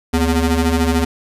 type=ring-modulated tone; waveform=30% pulse; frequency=163.3 Hz; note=E3; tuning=16 cents flat; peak=-8 dBFS; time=0.13-1.05 s; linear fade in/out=10 ms; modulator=88.4 Hz; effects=resampled to 32000 Hz